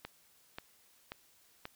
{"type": "click train", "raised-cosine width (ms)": 0.3, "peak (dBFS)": -25, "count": 4, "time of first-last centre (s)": [0.05, 1.654], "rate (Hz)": 1.87, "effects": ["white hiss -66 dBFS RMS until 1.75 s"]}